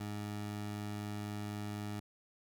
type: tone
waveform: 20% pulse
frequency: 104 Hz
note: G#2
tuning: 3 cents sharp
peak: -34 dBFS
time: 0-2 s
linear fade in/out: 5 ms
effects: none